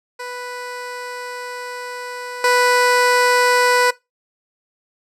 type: tone with level steps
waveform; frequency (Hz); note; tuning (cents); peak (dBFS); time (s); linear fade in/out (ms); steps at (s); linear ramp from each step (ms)
15% pulse; 493.9; B4; 0; -21 / -6; 0.19-3.91; 10; 2.44; 2
effects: noise-tail reverb RT60 0.2 s tail -20 dB re dry + low-pass 10000 Hz 12 dB/octave